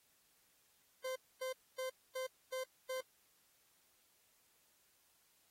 40% pulse tone bursts, 518 Hz, C5, 17 cents flat, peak -38 dBFS, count 6, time 1.04-3.01 s, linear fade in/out 10 ms, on 120 ms, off 250 ms, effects white hiss -73 dBFS RMS until 5.5 s + AAC 48 kbps

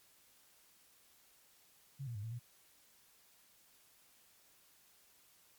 sine tone with pitch steps, 137.3 / 118.8 / 102.4 / 113 / 120.4 Hz, C#3 / A#2 / G#2 / A2 / B2, -16 / +33 / -24 / +47 / -44 cents, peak -40 dBFS, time 1.99-2.395 s, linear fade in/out 20 ms, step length 81 ms, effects white hiss -67 dBFS RMS until 5.58 s + MP3 96 kbps

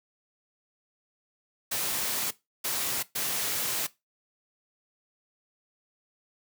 white noise bursts at uneven times, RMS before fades -30 dBFS, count 3, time 1.71-2.31 / 2.64-3.03 / 3.15-3.87 s, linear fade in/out 10 ms, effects noise-tail reverb RT60 0.2 s tail -18 dB re dry + high-pass 100 Hz 12 dB/octave

